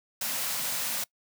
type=band-stop noise; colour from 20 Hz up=white; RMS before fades=-31 dBFS; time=0.21-1.04 s; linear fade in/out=5 ms; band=300 to 470 Hz; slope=96 dB/octave; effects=noise-tail reverb RT60 0.1 s tail -23 dB re dry + high-pass 150 Hz 12 dB/octave